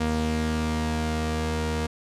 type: tone pair together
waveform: sawtooth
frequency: 78.4 / 234.9 Hz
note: D#2 / A#3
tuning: +14 / +13 cents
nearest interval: octave + perfect fifth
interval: 1899 cents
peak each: -23 dBFS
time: 0-1.87 s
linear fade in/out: 10 ms
effects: low-pass 9000 Hz 12 dB/octave